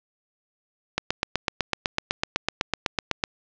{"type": "click train", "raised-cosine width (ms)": 0.2, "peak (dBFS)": -4, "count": 19, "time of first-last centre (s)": [0.98, 3.238], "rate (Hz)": 7.97, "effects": ["low-pass 5000 Hz 12 dB/octave"]}